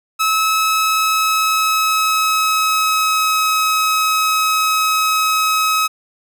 sawtooth tone with pitch glide, 1293 to 1277.4 Hz, E6 to D#6, -34 to +45 cents, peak -10 dBFS, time 0.19-5.88 s, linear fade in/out 20 ms, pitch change -21 cents, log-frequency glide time 0.37-3.42 s, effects none

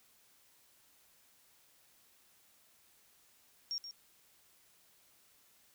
sine tone with echo, 5560 Hz, F8, 9 cents flat, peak -35 dBFS, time 3.71-3.78 s, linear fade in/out 0 ms, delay 130 ms, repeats 1, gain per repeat -9 dB, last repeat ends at 3.91 s, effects white hiss -67 dBFS RMS until 5.74 s

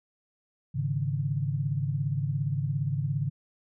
sine chord, Ab suspended fourth, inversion none, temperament just, 103.83 / 138.43 / 155.74 Hz, Ab2 / Db3 / Eb3, 0 / -2 / +2 cents, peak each -33 / -28 / -32 dBFS, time 0.74-3.3 s, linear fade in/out 20 ms, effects none

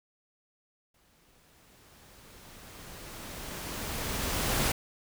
pink noise with exponential growth, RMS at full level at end -27 dBFS, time 0.94-4.72 s, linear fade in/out 5 ms, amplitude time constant 820 ms, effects none

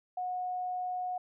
sine tone, 729 Hz, F#5, 26 cents flat, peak -32 dBFS, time 0.17-1.18 s, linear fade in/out 5 ms, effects none

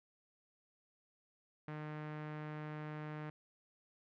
sawtooth tone with low-pass filter, 152.2 Hz, D#3, 38 cents flat, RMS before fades -45 dBFS, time 1.68-3.3 s, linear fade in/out 2 ms, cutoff 1900 Hz, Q 1.5, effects none

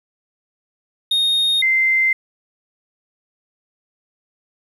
triangle / sine tone pair in turn, 3706 / 2080 Hz, A#7 / C7, -11 / -11 cents, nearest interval minor seventh, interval 1000 cents, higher first, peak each -13 dBFS, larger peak neither, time 1.11-1.62 / 1.62-2.13 s, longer neither, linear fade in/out 5 ms, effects resampled to 32000 Hz + 8-bit

